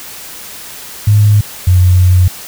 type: tone pair in turn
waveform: sine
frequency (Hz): 104.4 / 90.82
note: G#2 / F#2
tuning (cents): +10 / -32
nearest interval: major second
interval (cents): 242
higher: first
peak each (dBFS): -4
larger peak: neither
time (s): 1.07-1.41 / 1.67-2.28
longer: second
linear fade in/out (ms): 5
effects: white hiss -29 dBFS RMS until 2.47 s